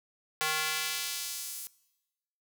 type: tone with high-pass filter sweep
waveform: square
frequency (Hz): 155.56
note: D#3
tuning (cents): 0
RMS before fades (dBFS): -34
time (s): 0.41-1.67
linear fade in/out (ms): 0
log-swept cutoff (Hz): 1100 to 10000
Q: 0.73
effects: noise-tail reverb RT60 1.0 s tail -21 dB re dry